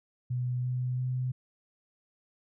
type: tone with pitch steps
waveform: sine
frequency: 124.5 / 125.87 / 127.26 Hz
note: B2 / B2 / C3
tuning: +14 / +33 / -48 cents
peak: -28 dBFS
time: 0.3-1.32 s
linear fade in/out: 10 ms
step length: 340 ms
effects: none